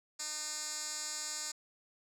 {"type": "tone with band-pass filter", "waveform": "10% pulse", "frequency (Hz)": 303.6, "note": "D#4", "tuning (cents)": -42, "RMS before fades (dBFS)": -40, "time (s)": [0.19, 1.52], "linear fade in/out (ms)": 10, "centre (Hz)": 6600, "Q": 3.5, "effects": []}